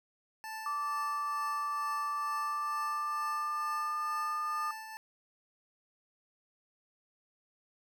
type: tone with tremolo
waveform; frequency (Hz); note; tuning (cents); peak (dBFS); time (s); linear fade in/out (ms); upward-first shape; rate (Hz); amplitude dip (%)
25% pulse; 880; A5; 0; -35; 0.44-4.97; 0; triangle; 2.2; 50
type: tone with pitch glide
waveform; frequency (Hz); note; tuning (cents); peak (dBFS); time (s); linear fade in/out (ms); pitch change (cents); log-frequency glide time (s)
sine; 1166 to 1211.3; D6 to D#6; -13 to -47; -32; 0.66-4.71; 2; +66; 2.1-4.23
effects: none